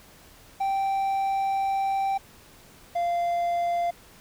triangle tone pair in turn, 781 / 692.4 Hz, G5 / F5, -7 / -15 cents, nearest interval major second, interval 208 cents, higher first, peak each -21 dBFS, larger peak neither, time 0.6-2.18 / 2.95-3.91 s, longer first, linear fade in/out 10 ms, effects pink hiss -52 dBFS RMS until 4.2 s

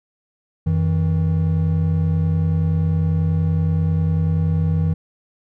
triangle tone pair together, 89.8 / 160.15 Hz, F2 / E3, +49 / -50 cents, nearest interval minor seventh, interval 1001 cents, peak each -17 / -16 dBFS, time 0.66-4.94 s, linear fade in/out 10 ms, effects none

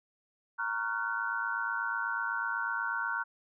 sine chord, Gb major seventh, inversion first, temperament equal with one note detuned, 932.3 / 1108.7 / 1396.9 / 1505 Hz, Bb5 / Db6 / F6 / Gb6, 0 / 0 / 0 / +29 cents, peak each -37 / -40 / -35 / -34 dBFS, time 0.58-3.24 s, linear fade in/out 20 ms, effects none

